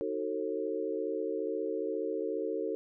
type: chord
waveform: sine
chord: D# diminished seventh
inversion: none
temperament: just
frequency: 311.1 / 373.4 / 448 / 537.6 Hz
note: D#4 / F#4 / A4 / C5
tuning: 0 / +16 / +31 / +47 cents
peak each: -38 / -37 / -34 / -39 dBFS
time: 0.01-2.75 s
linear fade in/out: 0 ms
effects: none